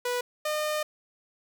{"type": "tone pair in turn", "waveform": "sawtooth", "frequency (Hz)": [491, 608.1], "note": ["B4", "D#5"], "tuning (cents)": [-10, -40], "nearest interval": "major third", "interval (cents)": 370, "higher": "second", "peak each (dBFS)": -23, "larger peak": "neither", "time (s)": [[0.05, 0.21], [0.45, 0.83]], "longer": "second", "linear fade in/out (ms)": 5, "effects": []}